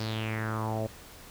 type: tone with low-pass filter sweep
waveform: sawtooth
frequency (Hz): 110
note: A2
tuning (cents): 0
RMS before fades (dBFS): -32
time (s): 0-0.87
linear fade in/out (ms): 5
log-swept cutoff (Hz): 5000 to 560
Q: 4.7
effects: pink hiss -49 dBFS RMS until 1.3 s